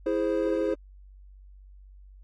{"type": "chord", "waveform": "triangle", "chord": "E augmented", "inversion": "none", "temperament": "equal", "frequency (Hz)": [329.6, 415.3, 523.3], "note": ["E4", "G#4", "B#4"], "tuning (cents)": [0, 0, 0], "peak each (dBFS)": [-26, -27, -26], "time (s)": [0.06, 0.74], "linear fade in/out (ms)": 5, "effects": ["added 48 Hz sine -47 dBFS peak until 2.23 s", "AAC 32 kbps"]}